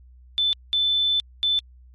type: tone bursts at uneven times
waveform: sine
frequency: 3520 Hz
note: A7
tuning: in tune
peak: -18 dBFS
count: 3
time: 0.38-0.53 / 0.73-1.2 / 1.43-1.59 s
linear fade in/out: 0 ms
effects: added 62 Hz sine -46 dBFS peak until 1.94 s + MP3 48 kbps